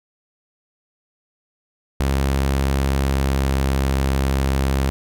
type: tone with pitch glide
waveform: sawtooth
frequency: 68 to 67.37 Hz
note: C#2 to C#2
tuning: -33 to -49 cents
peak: -13 dBFS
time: 2-4.9 s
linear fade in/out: 0 ms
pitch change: -16 cents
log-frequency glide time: 2.99-3.5 s
effects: none